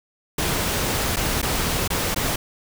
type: noise with dropouts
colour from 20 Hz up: pink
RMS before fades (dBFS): -23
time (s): 0.38-2.36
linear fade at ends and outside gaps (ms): 5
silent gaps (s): 1.161-1.167 / 1.417-1.427 / 1.878-1.902 / 2.146-2.16
effects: none